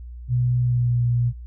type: tone with pitch glide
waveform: sine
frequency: 123.47 to 120.51 Hz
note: B2 to B2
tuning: 0 to -42 cents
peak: -17 dBFS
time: 0.28-1.33 s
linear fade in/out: 50 ms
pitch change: -42 cents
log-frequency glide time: 0.59-0.99 s
effects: added 60 Hz sine -34 dBFS peak until 1.46 s